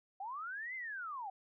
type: linear two-way sweep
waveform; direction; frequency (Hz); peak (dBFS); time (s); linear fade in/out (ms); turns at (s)
sine; up then down; 740 to 2102 to 740; -40; 0.2-1.3; 5; 0.75
effects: none